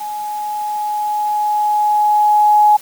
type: tone with level ramp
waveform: sine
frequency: 840 Hz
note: G#5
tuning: 19 cents sharp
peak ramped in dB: -22 to -6 dBFS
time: 0-2.77 s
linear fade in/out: 10 ms
effects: white hiss -38 dBFS RMS until 2.81 s + high-pass 80 Hz 12 dB/octave